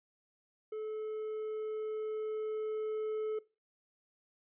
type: tone with level ramp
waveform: triangle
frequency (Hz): 432.6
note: A4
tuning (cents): -29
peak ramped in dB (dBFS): -35 to -31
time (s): 0.72-3.39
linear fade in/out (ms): 5
effects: noise-tail reverb RT60 0.3 s tail -21 dB re dry + resampled to 8000 Hz